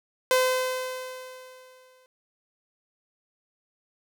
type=tone with exponential decay; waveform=sawtooth; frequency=512 Hz; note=C5; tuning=38 cents flat; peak=-14 dBFS; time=0.31-2.06 s; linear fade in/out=1 ms; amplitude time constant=380 ms; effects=none